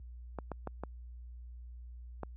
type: clicks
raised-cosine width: 1 ms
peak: -24 dBFS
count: 5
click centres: 0.387 / 0.517 / 0.673 / 0.836 / 2.233 s
effects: added 60 Hz sine -39 dBFS peak until 2.36 s + high-pass 80 Hz 12 dB/octave